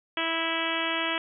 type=harmonic tone; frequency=328.4 Hz; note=E4; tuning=6 cents flat; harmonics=1 / 2 / 3 / 4 / 5 / 6 / 7 / 8 / 9 / 10; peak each=-35 / -35 / -35 / -35 / -35 / -35 / -35 / -35 / -35 / -35 dBFS; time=0.17-1.18 s; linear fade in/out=2 ms; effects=none